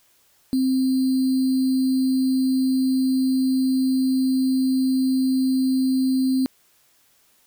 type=tone with sample-and-hold; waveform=sine; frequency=261.6 Hz; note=C4; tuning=in tune; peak=-17 dBFS; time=0.53-6.46 s; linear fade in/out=0 ms; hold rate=4410 Hz; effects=white hiss -60 dBFS RMS until 7.46 s